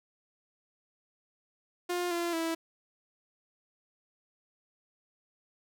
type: tone with pitch steps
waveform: sawtooth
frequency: 353.9 / 343.1 / 328.4 Hz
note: F4 / F4 / E4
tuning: +23 / -31 / -6 cents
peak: -26 dBFS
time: 1.89-2.55 s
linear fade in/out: 10 ms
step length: 220 ms
effects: none